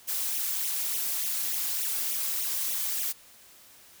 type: noise with flanger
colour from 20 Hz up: blue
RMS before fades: -30 dBFS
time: 0.07-3.13 s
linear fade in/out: 20 ms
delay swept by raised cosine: 0.31 to 3.71 ms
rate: 3.4 Hz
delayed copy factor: +0.85
effects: white hiss -54 dBFS RMS until 4 s